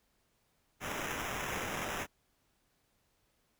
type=noise with sample-and-hold; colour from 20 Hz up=blue; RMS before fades=-38 dBFS; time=0.8-2.07 s; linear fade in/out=50 ms; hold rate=4410 Hz; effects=pink hiss -75 dBFS RMS until 3.59 s